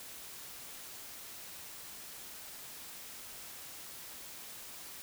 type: silence
effects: white hiss -48 dBFS RMS until 5.02 s